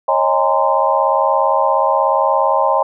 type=tone cluster; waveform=sine; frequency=549 / 626 / 816 / 917 / 1033 Hz; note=C#5 / D#5 / G#5 / A#5 / C6; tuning=-17 / +10 / -31 / -29 / -22 cents; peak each=-18 dBFS; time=0.08-2.83 s; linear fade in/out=5 ms; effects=none